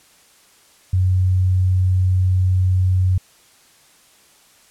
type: tone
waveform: sine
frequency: 92.5 Hz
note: F#2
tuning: in tune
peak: -13 dBFS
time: 0.93-3.18 s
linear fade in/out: 5 ms
effects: white hiss -52 dBFS RMS until 4.7 s + low-pass 11000 Hz 12 dB/octave